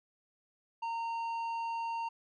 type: tone with tanh clipping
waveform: sine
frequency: 920 Hz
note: A#5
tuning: 23 cents flat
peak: -35 dBFS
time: 0.82-2.09 s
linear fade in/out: 10 ms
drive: 8 dB
effects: none